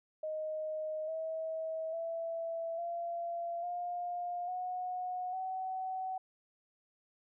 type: tone with pitch steps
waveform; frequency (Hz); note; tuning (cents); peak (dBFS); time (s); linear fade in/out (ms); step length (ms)
sine; 622.3 / 642.4 / 663.1 / 684.5 / 706.6 / 729.4 / 753; D#5 / E5 / E5 / F5 / F5 / F#5 / F#5; 0 / -45 / +10 / -35 / +20 / -25 / +30; -35; 0.23-6.18; 5; 850
effects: none